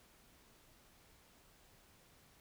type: silence
effects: pink hiss -66 dBFS RMS until 2.4 s